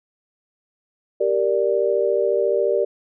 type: chord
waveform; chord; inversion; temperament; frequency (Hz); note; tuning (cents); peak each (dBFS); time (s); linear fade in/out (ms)
sine; G minor; none; equal; 392 / 466.2 / 587.3; G4 / Bb4 / D5; 0 / 0 / 0; -21; 1.2-2.85; 10
effects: none